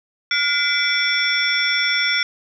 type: tone cluster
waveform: sine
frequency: 1426 / 2028 / 2309 / 3451 / 5450 Hz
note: F6 / B6 / D7 / A7 / F8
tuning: +36 / +45 / -30 / -34 / -43 cents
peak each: -23 dBFS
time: 0.31-2.23 s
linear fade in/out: 2 ms
effects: none